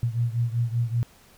sine beating tone pair, 116.54 / 121.74 Hz, A#2 / B2, 0 / -24 cents, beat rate 5.2 Hz, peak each -24 / -27 dBFS, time 0.03-1.03 s, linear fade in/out 0 ms, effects pink hiss -55 dBFS RMS until 1.37 s

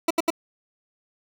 20% pulse tone bursts, 329.6 Hz, E4, in tune, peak -13 dBFS, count 3, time 0.08-0.304 s, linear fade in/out 5 ms, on 26 ms, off 73 ms, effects none

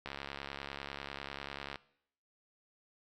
click train, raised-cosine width 0.3 ms, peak -24 dBFS, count 120, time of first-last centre 0.06-1.758 s, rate 70.1 Hz, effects noise-tail reverb RT60 0.7 s tail -20 dB re dry

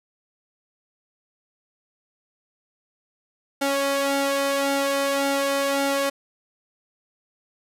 sawtooth tone with flanger, 277.5 Hz, C#4, 2 cents sharp, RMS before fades -23 dBFS, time 3.61-6.1 s, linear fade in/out 10 ms, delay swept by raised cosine 1.4 to 1.98 ms, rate 1.8 Hz, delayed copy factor +0.7, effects resampled to 32000 Hz + 8-bit

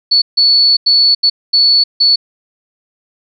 sine tone bursts at uneven times, 4435 Hz, C#8, in tune, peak -6 dBFS, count 6, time 0.11-0.22 / 0.37-0.77 / 0.86-1.15 / 1.23-1.3 / 1.53-1.84 / 2-2.16 s, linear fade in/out 10 ms, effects none

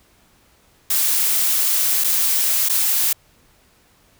blue noise with dropouts, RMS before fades -18 dBFS, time 0.9-3.13 s, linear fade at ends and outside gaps 5 ms, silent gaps 2.039-2.043 / 2.688-2.695 s, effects pink hiss -56 dBFS RMS until 4.19 s

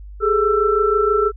sine tone cluster, 406.2 / 432.4 / 1334 Hz, G#4 / A4 / E6, -38 / -30 / +20 cents, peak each -18 dBFS, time 0.2-1.32 s, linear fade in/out 50 ms, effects added 50 Hz sine -33 dBFS peak until 1.36 s

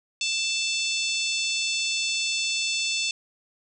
harmonic tone, 883 Hz, A5, 6 cents sharp, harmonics 3 / 4 / 5 / 6 / 7 / 8 / 9, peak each -28 / -30 / -32 / -34 / -35 / -36 / -37 dBFS, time 0.21-3.11 s, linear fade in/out 2 ms, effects none

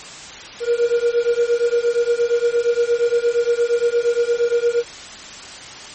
triangle beating tone pair, 470 / 478.6 Hz, A#4 / A#4, +14 / +46 cents, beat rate 8.6 Hz, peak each -16 dBFS, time 0.6-4.84 s, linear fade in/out 50 ms, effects white hiss -35 dBFS RMS until 5.94 s + MP3 32 kbps

